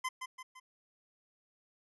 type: tone with echo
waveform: 25% pulse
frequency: 1030 Hz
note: C6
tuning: 28 cents flat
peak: -29 dBFS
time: 0.04-0.09 s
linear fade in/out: 10 ms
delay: 170 ms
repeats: 3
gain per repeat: -6 dB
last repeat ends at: 0.6 s
effects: resampled to 24000 Hz